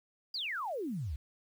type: exponential sweep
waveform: sine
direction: down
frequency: 4991 to 61.5 Hz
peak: -34 dBFS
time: 0.34-1.16 s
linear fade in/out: 5 ms
effects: 10-bit